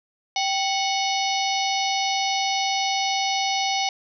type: harmonic tone with a mistuned harmonic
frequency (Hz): 736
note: F#5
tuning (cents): -9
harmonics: 1 / 3 / 4 / 5 / 6 / 7 / 8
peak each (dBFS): -24 / -29 / -30 / -31 / -32 / -32 / -33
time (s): 0.36-3.89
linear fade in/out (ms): 2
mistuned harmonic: 1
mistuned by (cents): +100
effects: none